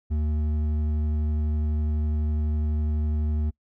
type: tone with hard clipping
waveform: sine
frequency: 76 Hz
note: D#2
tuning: 40 cents flat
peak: -24 dBFS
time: 0.1-3.51 s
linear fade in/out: 20 ms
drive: 7 dB
effects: noise-tail reverb RT60 0.1 s tail -25 dB re dry